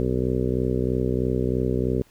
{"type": "harmonic tone", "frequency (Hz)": 63.1, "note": "B1", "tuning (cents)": 38, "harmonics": [1, 2, 3, 4, 5, 6, 7, 8, 9], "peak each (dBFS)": [-29, -27, -30, -28, -36, -27, -29, -36, -40], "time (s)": [0, 2.02], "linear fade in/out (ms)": 0, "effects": ["pink hiss -58 dBFS RMS until 2.1 s"]}